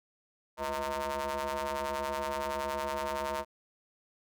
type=ring-modulated tone; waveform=sawtooth; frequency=141.7 Hz; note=C#3; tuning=38 cents sharp; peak=-25 dBFS; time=0.57-3.45 s; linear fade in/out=50 ms; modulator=774 Hz; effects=none